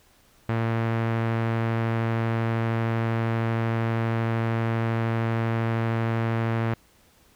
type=tone with low-pass filter; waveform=sawtooth; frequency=114.1 Hz; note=A#2; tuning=37 cents flat; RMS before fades=-25 dBFS; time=0.49-6.74 s; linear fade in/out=0 ms; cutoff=2000 Hz; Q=1.2; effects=pink hiss -59 dBFS RMS until 7.35 s